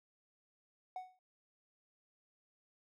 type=tone with exponential decay; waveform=triangle; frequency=741 Hz; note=F#5; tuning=2 cents sharp; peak=-35 dBFS; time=0.96-1.19 s; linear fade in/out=2 ms; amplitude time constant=49 ms; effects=tanh soft clip ceiling -33 dBFS